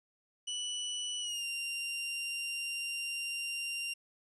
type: tone with pitch glide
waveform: sawtooth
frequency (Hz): 2960 to 2778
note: F#7 to F7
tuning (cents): 0 to -10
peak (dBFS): -32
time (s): 0.47-3.94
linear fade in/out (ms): 10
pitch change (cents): -110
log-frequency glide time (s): 1.2-1.45
effects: resampled to 24000 Hz + 12-bit